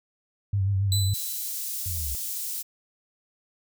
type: tone with vibrato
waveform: sine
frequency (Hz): 98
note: G2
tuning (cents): 0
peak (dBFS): -21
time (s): 0.53-1.14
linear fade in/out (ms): 5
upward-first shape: sine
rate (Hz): 7.2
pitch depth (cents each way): 51
type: tone with exponential decay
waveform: 25% pulse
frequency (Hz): 3991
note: B7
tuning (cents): +17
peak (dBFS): -20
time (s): 0.92-1.75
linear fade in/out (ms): 1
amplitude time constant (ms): 180
type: high-pass noise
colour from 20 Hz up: white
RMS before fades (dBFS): -32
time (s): 1.13-2.63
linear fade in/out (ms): 20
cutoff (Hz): 6000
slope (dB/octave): 12
type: linear sweep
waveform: sine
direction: down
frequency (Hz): 94.8 to 61.2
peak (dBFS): -30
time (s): 1.86-2.15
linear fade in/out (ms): 0
effects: none